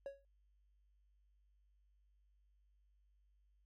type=tone with exponential decay; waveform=triangle; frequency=554.4 Hz; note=C#5; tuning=in tune; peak=-38 dBFS; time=0.06-0.25 s; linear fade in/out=1 ms; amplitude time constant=40 ms; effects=added 50 Hz sine -70 dBFS peak until 3.65 s + AAC 64 kbps